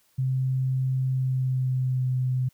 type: tone with pitch glide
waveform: sine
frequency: 130.7 to 128.01 Hz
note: C3 to C3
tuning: -1 to -37 cents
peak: -22 dBFS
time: 0.18-2.49 s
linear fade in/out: 10 ms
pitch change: -36 cents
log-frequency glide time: 1.07-2.08 s
effects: white hiss -65 dBFS RMS until 2.53 s